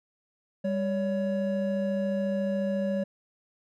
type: tone pair together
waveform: triangle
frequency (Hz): 198.7 / 562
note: G3 / C#5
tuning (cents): +24 / +24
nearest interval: octave + tritone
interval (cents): 1800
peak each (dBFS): -26 / -27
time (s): 0.64-3.04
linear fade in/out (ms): 10
effects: none